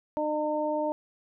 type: harmonic tone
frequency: 303.1 Hz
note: D#4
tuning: 45 cents flat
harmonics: 1 / 2 / 3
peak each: -32 / -28 / -32 dBFS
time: 0.17-0.92 s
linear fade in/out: 0 ms
effects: none